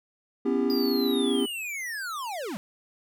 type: chord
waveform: triangle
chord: C# half-diminished seventh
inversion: third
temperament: just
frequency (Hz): 249.5 / 277.2 / 332.6 / 399.1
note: B3 / C#4 / E4 / G4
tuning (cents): +18 / 0 / +16 / +31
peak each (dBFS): -25 / -26 / -30 / -25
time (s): 0.45-1.46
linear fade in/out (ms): 10
type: linear sweep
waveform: square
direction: down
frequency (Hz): 4891 to 170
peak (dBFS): -32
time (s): 0.7-2.57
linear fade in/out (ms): 0
effects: none